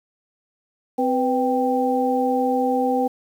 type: tone cluster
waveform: sine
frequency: 257.9 / 496.9 / 785 Hz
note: C4 / B4 / G5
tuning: -25 / +11 / +2 cents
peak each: -22 dBFS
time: 0.98-3.08 s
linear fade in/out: 10 ms
effects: 8-bit